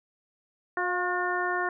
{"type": "harmonic tone with a mistuned harmonic", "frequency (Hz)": 360, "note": "F#4", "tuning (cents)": -47, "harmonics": [1, 2, 3, 4, 5], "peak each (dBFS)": [-32, -32, -32, -32, -32], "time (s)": [0.77, 1.69], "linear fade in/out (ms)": 2, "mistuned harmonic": 2, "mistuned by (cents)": -23, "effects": []}